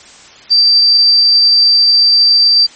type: tone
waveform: sine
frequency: 4677 Hz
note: D8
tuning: 8 cents flat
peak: -5 dBFS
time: 0.5-2.67 s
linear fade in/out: 20 ms
effects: white hiss -38 dBFS RMS until 2.75 s + MP3 32 kbps